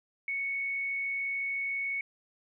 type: tone with frequency modulation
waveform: sine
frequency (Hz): 2217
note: C#7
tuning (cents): 0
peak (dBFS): -30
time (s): 0.28-2.01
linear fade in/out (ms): 2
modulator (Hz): 52.3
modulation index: 0.31
effects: none